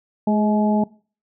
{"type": "harmonic tone with a mistuned harmonic", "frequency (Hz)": 211.9, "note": "G#3", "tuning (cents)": 35, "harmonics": [1, 2, 3, 4], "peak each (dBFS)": [-16, -27, -25, -25], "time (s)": [0.27, 0.84], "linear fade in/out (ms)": 5, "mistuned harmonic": 2, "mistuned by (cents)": -35, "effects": ["noise-tail reverb RT60 0.4 s tail -22 dB re dry"]}